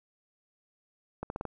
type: accelerating click train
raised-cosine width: 1 ms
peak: -21 dBFS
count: 5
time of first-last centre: 1.23-1.453 s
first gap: 71 ms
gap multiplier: 0.84
effects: none

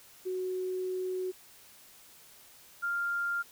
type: tone pair in turn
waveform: sine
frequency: 370 / 1396.9 Hz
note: F#4 / F6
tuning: 0 / 0 cents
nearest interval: octave + major seventh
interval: 2300 cents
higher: second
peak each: -31 / -29 dBFS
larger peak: second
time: 0.25-1.32 / 2.82-3.43 s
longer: first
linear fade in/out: 20 ms
effects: white hiss -56 dBFS RMS until 3.51 s

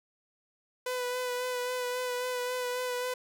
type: tone with vibrato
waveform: sawtooth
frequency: 498.2 Hz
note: B4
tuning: 15 cents sharp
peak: -27 dBFS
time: 0.86-3.14 s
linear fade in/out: 5 ms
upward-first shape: sine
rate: 3.7 Hz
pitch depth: 21 cents each way
effects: none

